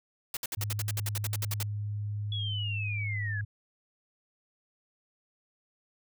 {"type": "noise bursts", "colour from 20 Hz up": "white", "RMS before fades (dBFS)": -34, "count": 15, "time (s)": [0.34, 1.629], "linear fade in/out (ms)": 2, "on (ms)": 29, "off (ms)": 61}
{"type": "tone", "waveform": "sine", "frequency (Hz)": 103.83, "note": "G#2", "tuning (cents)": 0, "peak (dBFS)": -31, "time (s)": [0.57, 3.45], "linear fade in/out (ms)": 10}
{"type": "linear sweep", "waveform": "sine", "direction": "down", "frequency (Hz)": [3400, 1638], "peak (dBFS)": -34, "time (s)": [2.32, 3.41], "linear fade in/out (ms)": 2}
{"effects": []}